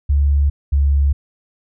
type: tone pair in turn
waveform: sine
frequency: 71.2 / 70.38 Hz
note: C#2 / C#2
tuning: +47 / +27 cents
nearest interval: unison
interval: 20 cents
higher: first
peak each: -11 dBFS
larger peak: neither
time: 0.09-0.5 / 0.72-1.13 s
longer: neither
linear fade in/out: 10 ms
effects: none